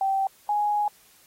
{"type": "tone pair in turn", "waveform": "sine", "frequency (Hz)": [777, 831.6], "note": ["G5", "G#5"], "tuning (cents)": [-16, 2], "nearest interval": "minor second", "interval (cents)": 118, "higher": "second", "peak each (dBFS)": -21, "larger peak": "neither", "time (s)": [[0.01, 0.27], [0.49, 0.88]], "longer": "second", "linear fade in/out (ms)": 2, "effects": ["white hiss -57 dBFS RMS until 1.26 s", "AAC 48 kbps"]}